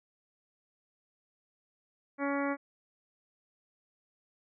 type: harmonic tone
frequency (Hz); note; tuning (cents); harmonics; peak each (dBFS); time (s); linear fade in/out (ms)
280.9; C#4; +23; 1 / 2 / 3 / 4 / 5 / 6 / 7 / 8; -32 / -35 / -40 / -39 / -41 / -44 / -42 / -45; 2.18-2.57; 50
effects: none